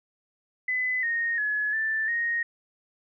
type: tone with pitch steps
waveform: sine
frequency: 2011 / 1856 / 1699 / 1767 / 1867 Hz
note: B6 / A#6 / G#6 / A6 / A#6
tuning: +31 / -8 / +39 / +7 / +2 cents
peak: -24 dBFS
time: 0.68-2.43 s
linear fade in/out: 5 ms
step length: 350 ms
effects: none